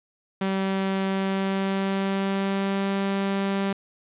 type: tone with pitch glide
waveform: sawtooth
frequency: 192.7 to 196.41 Hz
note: G3 to G3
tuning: -29 to +4 cents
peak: -19 dBFS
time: 0.41-3.73 s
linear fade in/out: 5 ms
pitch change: +33 cents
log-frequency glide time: 1.09-2.89 s
effects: resampled to 8000 Hz + 8-bit